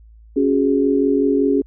sine chord, C# suspended fourth, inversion none, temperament equal, 277.2 / 370 / 415.3 Hz, C#4 / F#4 / G#4, 0 / 0 / 0 cents, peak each -16 / -21 / -18 dBFS, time 0.36-1.62 s, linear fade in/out 10 ms, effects added 55 Hz sine -42 dBFS peak until 1.66 s

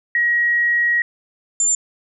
sine tone pair in turn, 1900 / 7196 Hz, A#6 / A8, +33 / +38 cents, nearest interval octave + major seventh, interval 2305 cents, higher second, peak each -14 dBFS, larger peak neither, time 0.15-1.02 / 1.6-1.75 s, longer first, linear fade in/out 2 ms, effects none

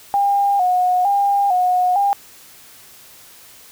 sine tone with vibrato, 764 Hz, G5, 45 cents flat, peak -13 dBFS, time 0.14-2.13 s, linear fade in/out 0 ms, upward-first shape square, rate 1.1 Hz, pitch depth 86 cents each way, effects white hiss -44 dBFS RMS until 3.71 s

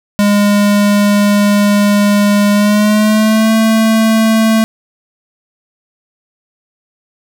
square tone with pitch glide, 204.7 to 221.9 Hz, G#3 to A3, -25 to +15 cents, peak -8 dBFS, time 0.19-4.64 s, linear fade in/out 0 ms, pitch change +140 cents, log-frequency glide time 2.52-3.53 s, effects none

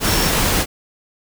sine tone in noise, 5450 Hz, F8, 43 cents flat, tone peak -25 dBFS, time 0.04-0.32 s, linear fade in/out 50 ms, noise pink, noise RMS -17 dBFS, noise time 0-0.66 s, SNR -11 dB, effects none

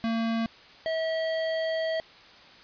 square tone pair in turn, 227.4 / 645.6 Hz, A#3 / E5, -43 / -36 cents, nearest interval octave + tritone, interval 1807 cents, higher second, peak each -26 / -27 dBFS, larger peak first, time 0.04-0.46 / 0.86-2 s, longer second, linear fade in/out 0 ms, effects white hiss -51 dBFS RMS until 2.63 s + resampled to 11025 Hz

